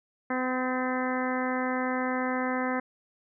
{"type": "harmonic tone with a mistuned harmonic", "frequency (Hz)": 255.1, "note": "C4", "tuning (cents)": -44, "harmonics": [1, 2, 3, 4, 5, 6, 7, 8], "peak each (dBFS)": [-30, -33, -35, -36, -37, -38, -38, -39], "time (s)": [0.3, 2.8], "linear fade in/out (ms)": 5, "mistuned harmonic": 6, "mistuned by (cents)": 33, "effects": []}